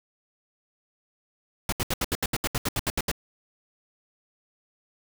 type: noise bursts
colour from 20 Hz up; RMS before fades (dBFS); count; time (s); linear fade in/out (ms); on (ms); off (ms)
pink; -26; 14; 1.69-3.115; 2; 34; 73
effects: none